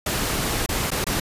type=noise with dropouts; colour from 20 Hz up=pink; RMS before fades=-24 dBFS; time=0.06-1.2 s; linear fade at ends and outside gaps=5 ms; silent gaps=0.662-0.689 / 0.905-0.915 / 1.043-1.066 s; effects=resampled to 32000 Hz